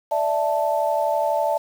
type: chord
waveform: sine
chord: D suspended second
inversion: none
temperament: equal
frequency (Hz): 587.3 / 659.3 / 880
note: D5 / E5 / A5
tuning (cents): 0 / 0 / 0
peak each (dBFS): -23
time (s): 0.11-1.58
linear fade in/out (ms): 10
effects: 7-bit